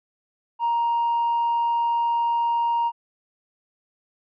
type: tone with hard clipping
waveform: triangle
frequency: 937 Hz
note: A#5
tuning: 9 cents sharp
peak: -19 dBFS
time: 0.59-2.92 s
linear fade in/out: 50 ms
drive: 2 dB
effects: resampled to 11025 Hz